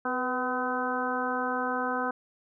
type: harmonic tone with a mistuned harmonic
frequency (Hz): 253.6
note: B3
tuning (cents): +46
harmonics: 1 / 2 / 3 / 4 / 5 / 6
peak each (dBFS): -34 / -34 / -34 / -34 / -34 / -34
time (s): 0.05-2.11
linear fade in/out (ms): 5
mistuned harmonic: 2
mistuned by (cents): -38
effects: none